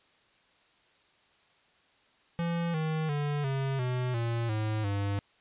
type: tone with pitch steps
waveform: square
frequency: 169.7 / 157.42 / 146.04 / 135.47 / 125.67 / 116.58 / 108.15 / 100.32 Hz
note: F3 / D#3 / D3 / C#3 / B2 / A#2 / A2 / G2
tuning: -49 / +21 / -9 / -39 / +31 / +1 / -29 / +41 cents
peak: -29 dBFS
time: 2.39-5.19 s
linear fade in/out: 0 ms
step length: 350 ms
effects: white hiss -65 dBFS RMS until 5.4 s + resampled to 8000 Hz